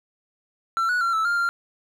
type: tone with pitch steps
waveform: triangle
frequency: 1347 / 1467 / 1369 / 1313 / 1400 / 1388 Hz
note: E6 / F#6 / F6 / E6 / F6 / F6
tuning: +37 / -15 / -35 / -7 / +4 / -11 cents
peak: -18 dBFS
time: 0.77-1.49 s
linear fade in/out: 0 ms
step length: 120 ms
effects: none